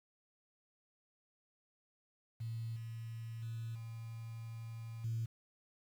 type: tone with level steps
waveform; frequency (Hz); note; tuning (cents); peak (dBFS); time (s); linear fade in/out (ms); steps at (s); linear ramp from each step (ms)
sine; 114; A#2; -38; -38 / -42 / -39 / -43 / -34; 2.4-5.26; 10; 2.76 / 3.42 / 3.75 / 5.04; 5
effects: tanh soft clip ceiling -30 dBFS + 10-bit